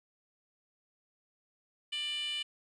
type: tone with high-pass filter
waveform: 10% pulse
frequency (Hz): 593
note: D5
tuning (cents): +17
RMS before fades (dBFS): -36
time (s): 1.92-2.43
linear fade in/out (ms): 10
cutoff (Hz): 2800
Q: 8.9
effects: resampled to 22050 Hz + 11-bit